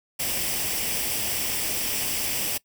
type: noise with comb filter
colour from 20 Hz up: white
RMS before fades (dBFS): -27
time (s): 0.19-2.58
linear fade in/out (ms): 10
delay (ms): 0.37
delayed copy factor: +0.55
effects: noise-tail reverb RT60 0.1 s tail -21 dB re dry